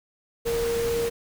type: tone in noise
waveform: sine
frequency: 466.2 Hz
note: A#4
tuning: in tune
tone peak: -23 dBFS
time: 0.45-1.1 s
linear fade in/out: 20 ms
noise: pink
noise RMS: -33 dBFS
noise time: 0.45-1.1 s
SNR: +7 dB
effects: none